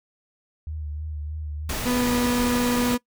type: tone with vibrato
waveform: sine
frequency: 76 Hz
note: D#2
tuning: 40 cents flat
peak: -29 dBFS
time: 0.67-1.73 s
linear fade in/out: 0 ms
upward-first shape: sine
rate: 3.2 Hz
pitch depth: 43 cents each way
type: noise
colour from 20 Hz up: pink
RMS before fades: -29 dBFS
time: 1.69-2.95 s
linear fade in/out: 5 ms
type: tone with pitch glide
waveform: 35% pulse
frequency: 246.9 to 244.1 Hz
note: B3 to B3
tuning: 0 to -20 cents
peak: -19 dBFS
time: 1.85-2.98 s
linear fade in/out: 20 ms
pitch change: -20 cents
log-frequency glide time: 1.96-2.1 s
effects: noise-tail reverb RT60 0.1 s tail -21 dB re dry